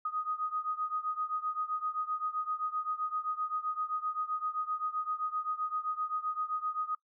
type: beating tone pair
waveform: sine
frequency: 1244.5 / 1252.2 Hz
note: D#6 / D#6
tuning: 0 / +11 cents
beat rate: 7.7 Hz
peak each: -34 / -36 dBFS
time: 0.05-6.95 s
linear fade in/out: 5 ms
effects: noise-tail reverb RT60 0.1 s tail -23 dB re dry